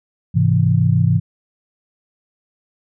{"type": "chord", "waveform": "sine", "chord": "Ab augmented", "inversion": "none", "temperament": "equal", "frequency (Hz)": [103.83, 130.81, 164.81], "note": ["Ab2", "C3", "E3"], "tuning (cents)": [0, 0, 0], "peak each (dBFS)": -16, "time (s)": [0.34, 1.2], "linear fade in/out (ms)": 20, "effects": []}